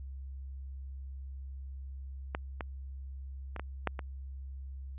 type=clicks; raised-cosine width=0.5 ms; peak=-18 / -21 / -25 / -23 / -14 / -23 dBFS; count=6; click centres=2.349 / 2.608 / 3.563 / 3.596 / 3.873 / 3.992 s; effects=added 67 Hz sine -40 dBFS peak until 4.98 s + resampled to 8000 Hz